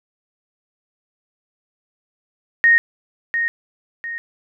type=tone with echo; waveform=sine; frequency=1859 Hz; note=A#6; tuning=5 cents flat; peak=-9 dBFS; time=2.64-2.78 s; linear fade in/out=0 ms; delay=700 ms; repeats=2; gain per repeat=-8 dB; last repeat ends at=4.18 s; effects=none